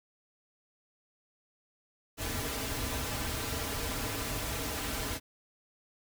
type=noise with comb filter; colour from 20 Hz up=pink; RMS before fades=-35 dBFS; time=2.17-5.2 s; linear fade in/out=50 ms; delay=5.5 ms; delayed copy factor=-0.7; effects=none